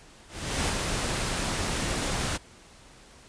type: noise with ADSR envelope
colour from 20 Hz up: pink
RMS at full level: -26 dBFS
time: 0.28-2.38 s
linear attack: 390 ms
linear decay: 51 ms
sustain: -3 dB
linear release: 21 ms
effects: pink hiss -52 dBFS RMS until 3.28 s + resampled to 22050 Hz